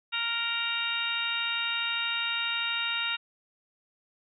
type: harmonic tone with a mistuned harmonic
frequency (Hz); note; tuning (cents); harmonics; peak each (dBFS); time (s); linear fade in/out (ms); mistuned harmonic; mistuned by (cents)
466.2; A#4; 0; 2 / 3 / 4 / 5 / 6 / 7 / 8; -42 / -34 / -39 / -36 / -32 / -44 / -33; 0.12-3.17; 20; 7; -66
effects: none